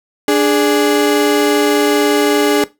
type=tone pair together; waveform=35% pulse; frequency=293.7 / 416.2 Hz; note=D4 / G#4; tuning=0 / +4 cents; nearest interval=tritone; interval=604 cents; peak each=-11 dBFS; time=0.28-2.64 s; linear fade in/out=2 ms; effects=noise-tail reverb RT60 0.2 s tail -17 dB re dry